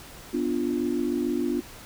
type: chord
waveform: sine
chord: B diminished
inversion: none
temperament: equal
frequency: 246.9 / 293.7 / 349.2 Hz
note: B3 / D4 / F4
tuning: 0 / 0 / 0 cents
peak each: -28 dBFS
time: 0.33-1.61 s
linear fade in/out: 10 ms
effects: pink hiss -45 dBFS RMS until 1.85 s